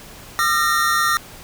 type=tone cluster; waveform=square; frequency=1213 / 1361 / 1850 Hz; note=D#6 / F6 / A#6; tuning=-44 / -45 / -14 cents; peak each=-21 dBFS; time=0.39-1.17 s; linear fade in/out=0 ms; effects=pink hiss -40 dBFS RMS until 1.43 s